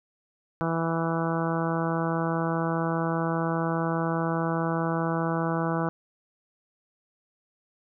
harmonic tone, 164.9 Hz, E3, 1 cent sharp, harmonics 1 / 2 / 3 / 4 / 5 / 6 / 7 / 8 / 9, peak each -28 / -31 / -33 / -34 / -35 / -36 / -36 / -37 / -38 dBFS, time 0.61-5.89 s, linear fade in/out 0 ms, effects none

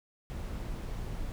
brown noise, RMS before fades -37 dBFS, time 0.3-1.32 s, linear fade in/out 0 ms, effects none

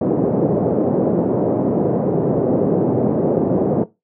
white band-pass noise, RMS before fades -17 dBFS, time 0.01-3.84 s, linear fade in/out 5 ms, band 130 to 520 Hz, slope 24 dB/octave, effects noise-tail reverb RT60 0.2 s tail -17 dB re dry

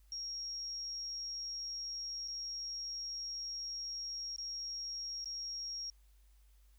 sine tone with dropouts, 5588 Hz, F8, in tune, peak -39 dBFS, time 0.12-5.9 s, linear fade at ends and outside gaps 1 ms, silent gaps 2.277-2.282 / 4.362-4.383 / 5.244-5.257 s, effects added 50 Hz sine -61 dBFS peak until 6.78 s + white hiss -75 dBFS RMS until 6.78 s

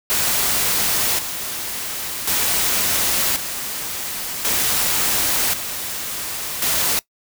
white noise with tremolo, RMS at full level -19 dBFS, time 0.1-6.99 s, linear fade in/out 0 ms, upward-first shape square, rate 0.46 Hz, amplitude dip 60%, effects noise-tail reverb RT60 0.1 s tail -20 dB re dry

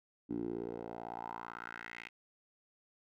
10% pulse tone with band-pass filter sweep, 57.9 Hz, A#1, 11 cents flat, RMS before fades -43 dBFS, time 0.29-2.09 s, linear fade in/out 20 ms, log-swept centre 280 to 2400 Hz, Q 3.8, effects none

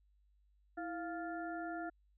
harmonic tone with a mistuned harmonic, 349.2 Hz, F4, in tune, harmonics 1 / 2 / 4 / 5, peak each -43 / -43 / -47 / -53 dBFS, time 0.77-1.9 s, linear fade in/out 10 ms, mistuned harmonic 1, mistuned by -110 cents, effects added 50 Hz sine -68 dBFS peak until 2.17 s

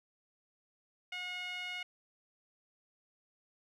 sawtooth tone with band-pass filter, 723 Hz, F#5, 40 cents flat, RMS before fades -41 dBFS, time 1.12-1.83 s, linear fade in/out 5 ms, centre 2500 Hz, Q 6.7, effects none

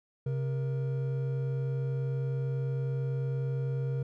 triangle tone pair together, 133.7 / 470.2 Hz, C3 / A#4, +38 / +15 cents, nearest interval octave + minor seventh, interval 2177 cents, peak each -27 / -38 dBFS, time 0.26-4.03 s, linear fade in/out 5 ms, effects none

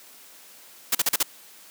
white noise bursts, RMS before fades -21 dBFS, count 5, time 0.92-1.23 s, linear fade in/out 5 ms, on 30 ms, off 40 ms, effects white hiss -49 dBFS RMS until 1.7 s + high-pass 200 Hz 12 dB/octave

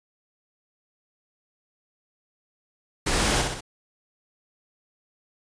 pink noise with echo, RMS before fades -24 dBFS, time 3.06-3.42 s, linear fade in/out 10 ms, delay 63 ms, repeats 3, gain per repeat -4 dB, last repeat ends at 3.609 s, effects resampled to 22050 Hz

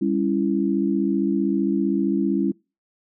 sine chord, C# diminished, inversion second, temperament just, 199.57 / 277.2 / 332.6 Hz, G3 / C#4 / E4, +31 / 0 / +16 cents, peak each -23 dBFS, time 0.01-2.52 s, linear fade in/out 10 ms, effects noise-tail reverb RT60 0.3 s tail -26 dB re dry

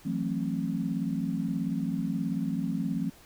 sine chord, F# half-diminished seventh, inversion third, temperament just, 166.5 / 185 / 222 / 266.4 Hz, E3 / F#3 / A3 / C4, +18 / 0 / +16 / +31 cents, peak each -33 dBFS, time 0.05-3.1 s, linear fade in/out 10 ms, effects pink hiss -55 dBFS RMS until 3.25 s

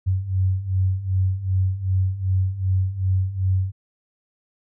sine beating tone pair, 92.5 / 95.1 Hz, F#2 / F#2, 0 / +48 cents, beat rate 2.6 Hz, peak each -24 / -20 dBFS, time 0.06-3.72 s, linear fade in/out 20 ms, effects none

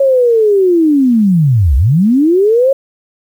sine linear two-way sweep, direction down then up, 554.4 to 59 to 554.4 Hz, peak -6 dBFS, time 0-2.73 s, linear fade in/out 5 ms, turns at 1.76 s, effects 7-bit

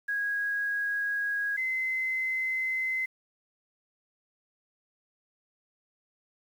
sine tone pair in turn, 1649 / 2055 Hz, G#6 / C7, -13 / -32 cents, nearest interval major third, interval 381 cents, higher second, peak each -27 dBFS, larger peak neither, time 0.08-1.57 / 1.57-3.06 s, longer neither, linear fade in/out 10 ms, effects 9-bit

